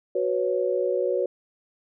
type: chord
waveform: sine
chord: F# suspended fourth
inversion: none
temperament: equal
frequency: 370 / 493.9 / 554.4 Hz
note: F#4 / B4 / C#5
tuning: 0 / 0 / 0 cents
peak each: -26 dBFS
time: 0.15-1.26 s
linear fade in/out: 5 ms
effects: none